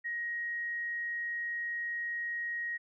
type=tone; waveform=sine; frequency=1885 Hz; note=A#6; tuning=19 cents sharp; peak=-33 dBFS; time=0.04-2.78 s; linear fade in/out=20 ms; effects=none